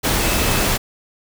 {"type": "tone in noise", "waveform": "sine", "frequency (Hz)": 2600, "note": "E7", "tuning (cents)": -24, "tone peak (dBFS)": -29, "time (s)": [0.19, 0.65], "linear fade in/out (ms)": 20, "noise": "pink", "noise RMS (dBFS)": -18, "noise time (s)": [0.03, 0.78], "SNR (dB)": -14, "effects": []}